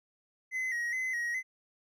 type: tone with vibrato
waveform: triangle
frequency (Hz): 1965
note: B6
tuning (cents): -9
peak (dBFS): -29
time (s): 0.51-1.43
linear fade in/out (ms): 50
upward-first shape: square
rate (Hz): 2.4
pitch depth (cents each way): 64
effects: none

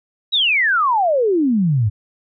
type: exponential sweep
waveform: sine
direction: down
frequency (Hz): 3951 to 98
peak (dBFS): -13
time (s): 0.32-1.9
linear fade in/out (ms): 20
effects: none

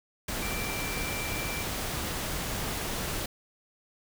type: tone in noise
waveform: sine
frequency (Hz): 2349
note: D7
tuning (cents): 0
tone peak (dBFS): -37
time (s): 0.42-1.63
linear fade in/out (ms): 5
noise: pink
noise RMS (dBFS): -33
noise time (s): 0.28-3.26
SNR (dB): -7
effects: none

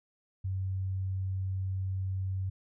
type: tone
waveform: sine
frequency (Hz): 94.9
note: F#2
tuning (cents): +44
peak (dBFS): -30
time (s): 0.44-2.5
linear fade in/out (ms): 10
effects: none

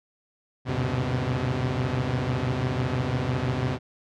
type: tone cluster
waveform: sawtooth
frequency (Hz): 77 / 97.8 / 122 / 128 / 142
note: D#2 / G2 / B2 / C3 / C#3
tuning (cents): -17 / -4 / -21 / -38 / +42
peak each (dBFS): -32 / -30 / -27 / -23 / -29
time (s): 0.65-3.79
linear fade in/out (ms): 50
effects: low-pass 4000 Hz 12 dB/octave

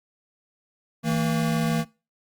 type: tone pair together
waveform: square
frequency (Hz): 161.6 / 228.5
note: E3 / A#3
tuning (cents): -34 / -34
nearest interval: tritone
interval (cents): 600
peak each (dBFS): -25 / -25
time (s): 1.03-1.85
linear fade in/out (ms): 50
effects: noise-tail reverb RT60 0.3 s tail -21 dB re dry + Opus 48 kbps

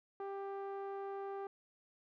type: tone with low-pass filter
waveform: sawtooth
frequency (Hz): 394.5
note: G4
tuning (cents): +11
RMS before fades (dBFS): -43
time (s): 0.2-1.47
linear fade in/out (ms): 2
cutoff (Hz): 1000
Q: 1.3
effects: none

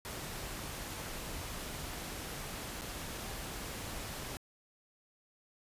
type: noise with dropouts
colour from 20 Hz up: pink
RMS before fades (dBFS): -42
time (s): 0.05-4.37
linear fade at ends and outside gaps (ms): 0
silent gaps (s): 2.811-2.818
effects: resampled to 32000 Hz

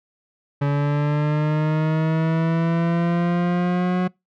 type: linear sweep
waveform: 40% pulse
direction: up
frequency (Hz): 142 to 182.8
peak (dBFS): -17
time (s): 0.61-4.08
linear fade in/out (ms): 10
effects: noise-tail reverb RT60 0.2 s tail -25 dB re dry + low-pass 2000 Hz 12 dB/octave

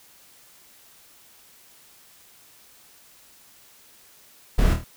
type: noise with echo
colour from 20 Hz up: brown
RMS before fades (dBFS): -18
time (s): 4.58-4.74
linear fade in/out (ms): 10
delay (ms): 26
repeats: 4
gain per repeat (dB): -5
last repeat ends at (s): 4.844
effects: white hiss -53 dBFS RMS until 4.96 s

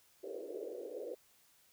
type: band-pass noise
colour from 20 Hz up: pink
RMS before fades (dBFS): -44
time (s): 0.23-1.15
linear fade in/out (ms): 10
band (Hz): 370 to 530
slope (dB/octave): 48
effects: white hiss -68 dBFS RMS until 1.72 s

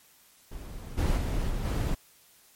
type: noise with level steps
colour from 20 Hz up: brown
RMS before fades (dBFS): -40 / -25 / -29 / -31 / -27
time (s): 0.51-1.95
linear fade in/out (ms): 10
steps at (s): 0.97 / 1.16 / 1.49 / 1.64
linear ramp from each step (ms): 20
effects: white hiss -59 dBFS RMS until 2.55 s + MP3 64 kbps

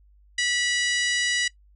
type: harmonic tone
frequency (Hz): 975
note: B5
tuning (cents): -23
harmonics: 2 / 3 / 4 / 5 / 6 / 7 / 8 / 9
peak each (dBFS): -25 / -29 / -31 / -33 / -35 / -36 / -37 / -38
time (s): 0.38-1.48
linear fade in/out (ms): 5
effects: noise-tail reverb RT60 0.1 s tail -19 dB re dry + added 50 Hz sine -53 dBFS peak until 1.75 s

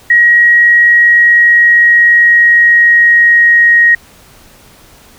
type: tone with pitch glide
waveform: sine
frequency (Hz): 1898 to 1880.5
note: A#6 to A#6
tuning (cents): +31 to +15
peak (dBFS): -3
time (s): 0.1-3.95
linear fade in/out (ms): 5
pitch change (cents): -16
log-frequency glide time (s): 0.8-3.78
effects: pink hiss -41 dBFS RMS until 5.18 s

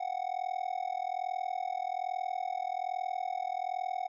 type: tone with amplitude modulation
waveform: triangle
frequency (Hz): 740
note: F#5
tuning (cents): 0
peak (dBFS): -26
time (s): 0-4.08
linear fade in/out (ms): 10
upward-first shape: sine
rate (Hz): 41.2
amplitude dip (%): 100
effects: resampled to 16000 Hz

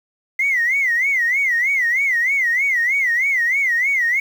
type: tone with vibrato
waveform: sine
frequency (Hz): 2039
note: C7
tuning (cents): -45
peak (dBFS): -14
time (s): 0.39-4.2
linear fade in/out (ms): 5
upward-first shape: sine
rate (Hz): 3.2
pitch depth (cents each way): 170
effects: tanh soft clip ceiling -10 dBFS + 7-bit

